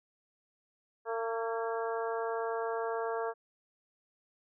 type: harmonic tone with a mistuned harmonic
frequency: 227.3 Hz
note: A#3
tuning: 43 cents flat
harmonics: 2 / 3 / 4 / 5 / 6 / 7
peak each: -34 / -38 / -40 / -42 / -44 / -45 dBFS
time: 1.05-3.34 s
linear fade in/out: 50 ms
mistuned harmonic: 7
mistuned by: +39 cents
effects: none